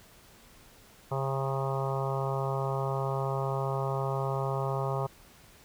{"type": "harmonic tone with a mistuned harmonic", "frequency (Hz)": 135.2, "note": "C#3", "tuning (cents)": -43, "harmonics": [1, 3, 4, 5, 6, 7, 8, 9], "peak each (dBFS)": [-31, -36, -37, -38, -39, -39, -40, -41], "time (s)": [1.11, 5.07], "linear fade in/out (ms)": 10, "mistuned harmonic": 9, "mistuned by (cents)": 27, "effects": ["pink hiss -56 dBFS RMS until 5.64 s"]}